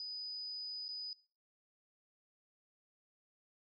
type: tone with dropouts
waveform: sine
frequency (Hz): 4977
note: D#8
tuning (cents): 0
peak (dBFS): -40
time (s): 0-1.13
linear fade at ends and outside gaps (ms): 1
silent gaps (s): 0.882-0.889
effects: noise-tail reverb RT60 0.4 s tail -21 dB re dry + MP3 32 kbps

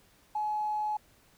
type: tone with tanh clipping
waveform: triangle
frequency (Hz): 848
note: G#5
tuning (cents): +36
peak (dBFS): -28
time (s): 0.35-0.97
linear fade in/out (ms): 5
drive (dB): 2
effects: pink hiss -63 dBFS RMS until 1.37 s

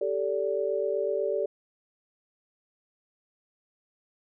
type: chord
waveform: sine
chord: G suspended second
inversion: none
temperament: equal with one note detuned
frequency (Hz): 392 / 440 / 577.6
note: G4 / A4 / D5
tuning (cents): 0 / 0 / -29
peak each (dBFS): -30 / -30 / -29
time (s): 0.01-1.46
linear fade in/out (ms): 5
effects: none

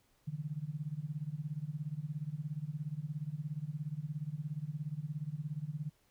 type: tone with tremolo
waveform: sine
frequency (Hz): 150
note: D3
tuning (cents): +37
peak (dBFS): -33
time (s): 0.27-5.9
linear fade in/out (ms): 10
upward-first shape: sine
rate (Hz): 17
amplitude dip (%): 90
effects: pink hiss -72 dBFS RMS until 6.1 s

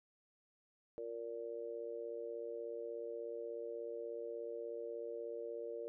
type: harmonic tone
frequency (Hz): 116.54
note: A#2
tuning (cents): 0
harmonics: 3 / 4 / 5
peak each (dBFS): -50 / -43 / -48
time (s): 0.98-5.88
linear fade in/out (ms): 0
effects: none

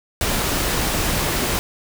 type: noise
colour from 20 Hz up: pink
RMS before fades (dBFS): -21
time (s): 0.21-1.59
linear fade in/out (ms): 0
effects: none

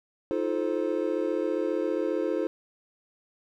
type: chord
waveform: triangle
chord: F dominant seventh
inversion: third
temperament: just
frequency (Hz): 314.3 / 349.2 / 436.5 / 523.8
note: Eb4 / F4 / A4 / C5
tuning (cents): +18 / 0 / -14 / +2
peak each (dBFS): -29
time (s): 0.31-2.47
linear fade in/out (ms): 0
effects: none

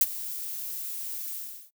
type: noise with ADSR envelope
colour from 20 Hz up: violet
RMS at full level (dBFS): -17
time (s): 0.01-1.71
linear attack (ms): 3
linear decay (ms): 35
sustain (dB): -18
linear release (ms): 390
effects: noise-tail reverb RT60 0.1 s tail -26 dB re dry

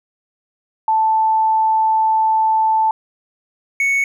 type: tone pair in turn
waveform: sine / triangle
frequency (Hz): 880 / 2217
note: A5 / C#7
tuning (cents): 0 / 0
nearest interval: octave + major third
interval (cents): 1600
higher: second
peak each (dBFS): -12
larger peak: neither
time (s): 0.88-2.91 / 3.8-4.04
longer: first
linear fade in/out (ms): 2
effects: none

